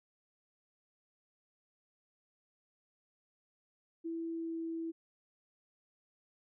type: tone with pitch glide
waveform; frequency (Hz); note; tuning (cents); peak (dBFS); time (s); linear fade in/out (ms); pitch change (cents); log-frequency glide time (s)
sine; 330.5 to 328.6; E4 to E4; +5 to -5; -36; 4.04-4.92; 20; -10; 4.31-4.56
effects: none